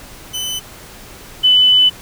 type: tone pair in turn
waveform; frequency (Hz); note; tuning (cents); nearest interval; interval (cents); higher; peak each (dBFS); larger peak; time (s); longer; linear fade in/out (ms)
sawtooth / sine; 3019 / 3002; F#7 / F#7; +34 / +24; unison; 10; first; -17 / -7; second; 0.33-0.6 / 1.43-1.9; second; 20
effects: pink hiss -37 dBFS RMS until 2.01 s